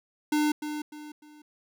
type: tone with echo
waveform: square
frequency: 300 Hz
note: D4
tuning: 37 cents sharp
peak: -23 dBFS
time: 0.32-0.52 s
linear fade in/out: 5 ms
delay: 300 ms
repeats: 3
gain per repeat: -9 dB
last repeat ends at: 1.42 s
effects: none